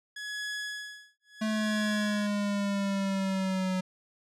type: tone with tremolo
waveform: sawtooth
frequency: 1686 Hz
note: G#6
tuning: 26 cents sharp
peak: -29 dBFS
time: 0.16-2.27 s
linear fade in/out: 5 ms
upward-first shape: sine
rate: 0.73 Hz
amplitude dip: 100%
type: linear sweep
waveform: square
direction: down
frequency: 218 to 185 Hz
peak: -28 dBFS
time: 1.41-3.81 s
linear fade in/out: 10 ms
effects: low-pass 8000 Hz 12 dB/octave